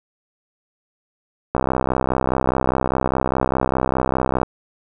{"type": "click train", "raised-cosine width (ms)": 1, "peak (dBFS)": -4, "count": 188, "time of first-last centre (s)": [1.55, 4.431], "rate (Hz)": 64.9, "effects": []}